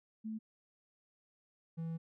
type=tone pair in turn; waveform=sine / triangle; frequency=219.2 / 164.21 Hz; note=A3 / E3; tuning=-6 / -6 cents; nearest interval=perfect fourth; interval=500 cents; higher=first; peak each=-38 / -35 dBFS; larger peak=second; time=0.24-0.39 / 1.77-1.98 s; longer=second; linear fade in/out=20 ms; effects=none